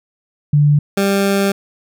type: tone pair in turn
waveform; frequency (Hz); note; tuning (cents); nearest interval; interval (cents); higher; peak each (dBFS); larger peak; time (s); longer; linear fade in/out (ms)
sine / 20% pulse; 146.83 / 197.79; D3 / G3; 0 / +16; perfect fourth; 516; second; -8; neither; 0.53-0.79 / 0.97-1.52; second; 5
effects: none